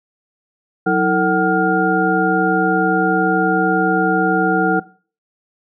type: tone cluster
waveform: sine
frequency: 183.4 / 321.3 / 450.8 / 754 / 1410 Hz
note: F#3 / E4 / A4 / F#5 / F6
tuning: -15 / -44 / +42 / +32 / +16 cents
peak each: -19 dBFS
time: 0.86-4.8 s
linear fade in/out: 10 ms
effects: noise-tail reverb RT60 0.4 s tail -19 dB re dry